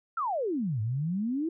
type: exponential two-way sweep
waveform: sine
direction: down then up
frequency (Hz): 1396.9 to 103.83 to 340.7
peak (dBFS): -27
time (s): 0.17-1.49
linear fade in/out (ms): 5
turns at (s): 0.81
effects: none